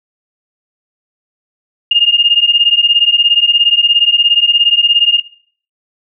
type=beating tone pair; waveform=sine; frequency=2822 / 2839 Hz; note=F7 / F7; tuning=+17 / +28 cents; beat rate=17 Hz; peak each=-10 dBFS; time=1.91-5.2 s; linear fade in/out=5 ms; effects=noise-tail reverb RT60 0.5 s tail -19 dB re dry